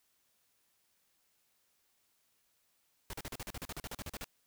pink noise bursts, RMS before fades -42 dBFS, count 16, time 3.1-4.243 s, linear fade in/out 0 ms, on 33 ms, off 41 ms, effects white hiss -75 dBFS RMS until 4.46 s

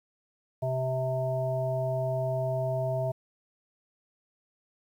harmonic tone, 130 Hz, C3, 11 cents flat, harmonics 1 / 3 / 5 / 7, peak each -30 / -39 / -29 / -42 dBFS, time 0.62-3.12 s, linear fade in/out 10 ms, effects 10-bit

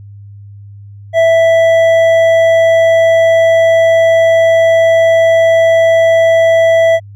sine tone with hard clipping, 659.3 Hz, E5, in tune, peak -7 dBFS, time 1.13-7 s, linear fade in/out 50 ms, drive 7 dB, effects added 101 Hz sine -30 dBFS peak until 7.15 s

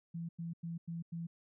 sine tone bursts, 167.7 Hz, E3, 30 cents sharp, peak -38 dBFS, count 5, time 0.14-1.27 s, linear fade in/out 10 ms, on 150 ms, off 95 ms, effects none

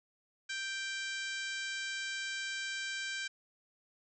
harmonic tone, 784 Hz, G5, in tune, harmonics 2 / 3 / 4 / 5 / 6 / 7 / 8 / 9 / 10, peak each -39 / -43 / -45 / -47 / -49 / -50 / -51 / -52 / -53 dBFS, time 0.49-3.28 s, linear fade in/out 10 ms, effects none

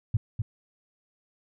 sine tone with echo, 108.8 Hz, A2, 19 cents flat, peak -19 dBFS, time 0.14-0.17 s, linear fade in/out 5 ms, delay 250 ms, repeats 1, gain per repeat -5 dB, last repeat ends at 0.42 s, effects none

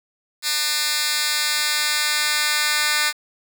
10% pulse tone with high-pass filter sweep, 300 Hz, D4, 37 cents sharp, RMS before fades -21 dBFS, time 0.42-3.13 s, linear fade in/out 50 ms, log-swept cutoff 3400 to 2200 Hz, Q 1.1, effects 7-bit

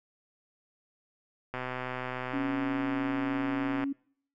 click train, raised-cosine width 0.5 ms, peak -20 dBFS, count 293, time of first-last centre 1.54-3.839 s, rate 127 Hz
sine tone, 277.2 Hz, C#4, in tune, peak -29 dBFS, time 2.33-3.93 s, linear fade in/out 10 ms
effects noise-tail reverb RT60 0.6 s tail -25 dB re dry

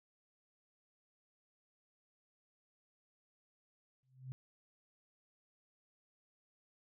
sine tone with exponential growth, 130 Hz, C3, 11 cents flat, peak -39 dBFS, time 4.03-4.32 s, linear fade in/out 0 ms, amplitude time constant 61 ms, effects none

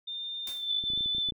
sine tone with pitch glide, 3609 to 3549 Hz, A7 to A7, +43 to +14 cents, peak -34 dBFS, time 0.07-0.88 s, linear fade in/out 10 ms, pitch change -29 cents, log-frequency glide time 0.51-0.61 s
white noise with exponential decay, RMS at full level -40 dBFS, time 0.47-0.76 s, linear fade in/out 2 ms, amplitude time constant 61 ms
sine tone with vibrato, 3520 Hz, A7, in tune, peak -27 dBFS, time 0.62-1.31 s, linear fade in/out 10 ms, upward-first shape square, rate 5.8 Hz, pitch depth 12 cents each way
clicks, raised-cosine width 3 ms, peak -32 dBFS, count 10, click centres 0.839 / 0.902 / 0.935 / 0.976 / 1.008 / 1.06 / 1.149 / 1.183 / 1.288 / 1.322 s
effects none

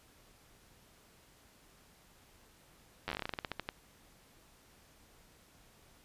slowing click train, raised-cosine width 0.3 ms, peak -20 dBFS, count 17, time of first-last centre 3.08-3.689 s, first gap 10 ms, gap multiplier 1.16, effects pink hiss -63 dBFS RMS until 6.04 s + resampled to 32000 Hz

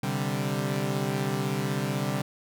sawtooth chord, C suspended second, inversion none, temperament equal, 130.81 / 146.83 / 196 Hz, C3 / D3 / G3, 0 / 0 / 0 cents, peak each -27 dBFS, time 0.03-2.22 s, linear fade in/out 5 ms, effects none

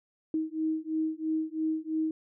sine beating tone pair, 314.6 / 317.6 Hz, D#4 / D#4, +19 / +36 cents, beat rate 3 Hz, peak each -31 / -31 dBFS, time 0.34-2.11 s, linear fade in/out 2 ms, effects none

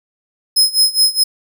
sawtooth tone with tremolo, 5120 Hz, D#8, 49 cents sharp, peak -5 dBFS, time 0.56-1.24 s, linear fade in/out 10 ms, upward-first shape sine, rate 4.8 Hz, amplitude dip 90%, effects none

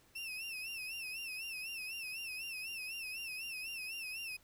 35% pulse tone with vibrato, 2637 Hz, E7, in tune, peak -39 dBFS, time 0.15-4.37 s, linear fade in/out 10 ms, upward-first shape sine, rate 4 Hz, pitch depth 100 cents each way, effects pink hiss -67 dBFS RMS until 4.43 s

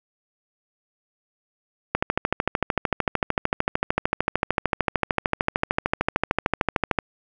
click train, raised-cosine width 0.5 ms, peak -4 dBFS, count 68, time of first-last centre 1.95-6.988 s, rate 13.3 Hz, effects none

